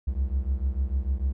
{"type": "beating tone pair", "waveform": "triangle", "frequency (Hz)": [64.1, 70.8], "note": ["C2", "C#2"], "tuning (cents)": [-35, 37], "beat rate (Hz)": 6.7, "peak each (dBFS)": [-24, -26], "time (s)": [0.07, 1.33], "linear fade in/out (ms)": 10, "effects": []}